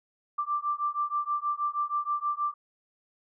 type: beating tone pair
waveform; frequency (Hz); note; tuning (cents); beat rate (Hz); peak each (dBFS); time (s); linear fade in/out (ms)
sine; 1174.7 / 1181; D6 / D6; 0 / +9; 6.3; -30; 0.38-2.54; 10
effects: none